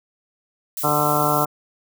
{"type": "noise", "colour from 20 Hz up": "violet", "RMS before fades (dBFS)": -27, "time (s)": [0.77, 1.45], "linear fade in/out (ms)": 2}
{"type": "harmonic tone", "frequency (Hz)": 148.5, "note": "D3", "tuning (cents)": 20, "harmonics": [1, 2, 3, 4, 5, 6, 7, 8, 9], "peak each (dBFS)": [-26, -27, -28, -25, -24, -28, -25, -28, -24], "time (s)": [0.83, 1.46], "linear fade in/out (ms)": 20}
{"effects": []}